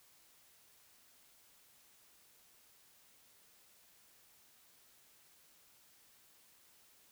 silence, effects white hiss -66 dBFS RMS until 7.11 s

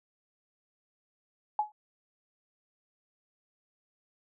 sine tone with exponential decay, 846 Hz, G#5, 32 cents sharp, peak -21 dBFS, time 1.59-1.72 s, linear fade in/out 2 ms, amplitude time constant 28 ms, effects none

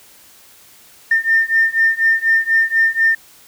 sine beating tone pair, 1805 / 1809.1 Hz, A6 / A6, +44 / +48 cents, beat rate 4.1 Hz, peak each -15 / -14 dBFS, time 1.11-3.15 s, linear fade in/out 5 ms, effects tanh soft clip ceiling -4 dBFS + white hiss -46 dBFS RMS until 3.47 s

